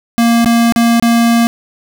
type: tone with dropouts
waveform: square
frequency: 233.1 Hz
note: A#3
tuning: in tune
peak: -8 dBFS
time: 0.18-1.47 s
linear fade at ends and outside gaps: 0 ms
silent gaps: 0.446-0.459 / 0.723-0.761 / 0.998-1.025 s
effects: none